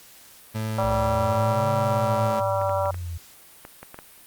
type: tone with pitch glide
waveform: 30% pulse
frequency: 109.5 to 108.12 Hz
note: A2 to A2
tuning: -8 to -30 cents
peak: -23 dBFS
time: 0.54-2.41 s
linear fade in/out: 20 ms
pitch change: -22 cents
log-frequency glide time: 1.26-2.07 s
type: harmonic tone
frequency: 193.8 Hz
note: G3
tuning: 20 cents flat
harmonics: 3 / 4 / 5 / 6 / 7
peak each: -24 / -30 / -28 / -34 / -33 dBFS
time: 0.78-2.91 s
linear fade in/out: 5 ms
type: exponential two-way sweep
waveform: sine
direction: up then down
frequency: 56.3 to 138.59 to 82.7 Hz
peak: -29 dBFS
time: 0.83-3.18 s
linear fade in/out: 10 ms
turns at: 1.67 s
type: clicks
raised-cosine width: 0.5 ms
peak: -23 dBFS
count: 8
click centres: 2.615 / 2.695 / 2.857 / 2.944 / 3.651 / 3.83 / 3.944 / 3.989 s
effects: white hiss -49 dBFS RMS until 4.26 s + Opus 48 kbps